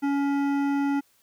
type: tone with hard clipping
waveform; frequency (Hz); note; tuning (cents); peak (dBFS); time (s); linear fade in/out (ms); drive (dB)
sine; 281.1; C#4; +24; -24; 0.02-1.01; 20; 13
effects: white hiss -64 dBFS RMS until 1.22 s